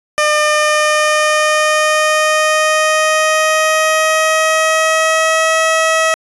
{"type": "tone with pitch glide", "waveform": "15% pulse", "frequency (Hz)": [603, 642.6], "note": ["D5", "E5"], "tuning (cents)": [46, -44], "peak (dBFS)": -4, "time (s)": [0.18, 6.14], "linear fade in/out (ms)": 0, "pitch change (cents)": 110, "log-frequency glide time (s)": [0.37, 5.57], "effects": ["resampled to 24000 Hz"]}